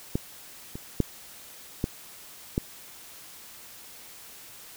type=clicks; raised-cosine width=3 ms; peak=-12 / -23 / -8 / -12 / -11 dBFS; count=5; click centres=0.155 / 0.755 / 1.003 / 1.841 / 2.579 s; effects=white hiss -47 dBFS RMS until 4.76 s